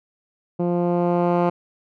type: tone with low-pass filter sweep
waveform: 10% pulse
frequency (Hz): 174.61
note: F3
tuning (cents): 0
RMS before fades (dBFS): -20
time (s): 0.59-1.5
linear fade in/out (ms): 10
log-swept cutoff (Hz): 420 to 1200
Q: 0.71
effects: none